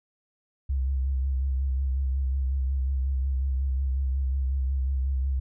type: tone with vibrato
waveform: sine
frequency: 66.5 Hz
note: C2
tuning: 29 cents sharp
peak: -23 dBFS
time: 0.69-5.4 s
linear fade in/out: 10 ms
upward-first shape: sine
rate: 5.5 Hz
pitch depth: 48 cents each way
effects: none